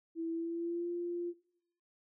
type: tone with pitch glide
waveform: sine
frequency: 329.6 to 347.4 Hz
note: E4 to F4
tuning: 0 to -9 cents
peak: -34 dBFS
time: 0.15-1.34 s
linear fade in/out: 50 ms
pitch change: +91 cents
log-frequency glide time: 0.31-0.9 s
effects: noise-tail reverb RT60 0.7 s tail -18 dB re dry